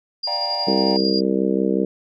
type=tone with tremolo; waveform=sine; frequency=4814 Hz; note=D8; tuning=42 cents sharp; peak=-21 dBFS; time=0.23-1.21 s; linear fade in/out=10 ms; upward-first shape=square; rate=11 Hz; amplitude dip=35%
type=chord; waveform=triangle; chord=G minor seventh; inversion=second; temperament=just; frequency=588 / 705.6 / 784 / 940.8 Hz; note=D5 / F5 / G5 / Bb5; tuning=+2 / +18 / 0 / +16 cents; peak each=-28 dBFS; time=0.27-0.97 s; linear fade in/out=5 ms
type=harmonic tone; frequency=65.41 Hz; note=C2; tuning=in tune; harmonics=3 / 4 / 5 / 6 / 7 / 8 / 9; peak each=-22 / -25 / -23 / -25 / -23 / -35 / -32 dBFS; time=0.67-1.85 s; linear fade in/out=5 ms
effects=none